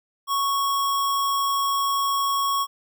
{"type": "tone with sample-and-hold", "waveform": "sine", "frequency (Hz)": 1108.7, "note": "C#6", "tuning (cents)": 0, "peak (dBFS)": -20, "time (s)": [0.27, 2.67], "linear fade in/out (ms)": 50, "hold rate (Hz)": 4410, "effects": []}